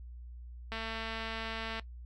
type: click train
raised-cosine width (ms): 0.3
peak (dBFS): -23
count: 242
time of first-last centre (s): 0.72-1.796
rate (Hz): 224
effects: noise-tail reverb RT60 0.1 s tail -18 dB re dry + added 60 Hz sine -44 dBFS peak until 2.05 s